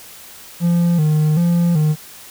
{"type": "tone with vibrato", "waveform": "triangle", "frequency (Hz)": 162.4, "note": "E3", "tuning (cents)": -26, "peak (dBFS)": -10, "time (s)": [0.6, 1.96], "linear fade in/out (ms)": 50, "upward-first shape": "square", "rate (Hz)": 1.3, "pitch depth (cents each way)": 100, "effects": ["white hiss -39 dBFS RMS until 2.3 s"]}